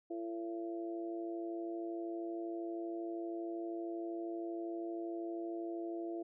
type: harmonic tone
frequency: 112.7 Hz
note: A2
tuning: 42 cents sharp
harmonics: 3 / 4 / 5 / 6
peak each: -39 / -50 / -55 / -46 dBFS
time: 0.1-6.23 s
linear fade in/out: 10 ms
effects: none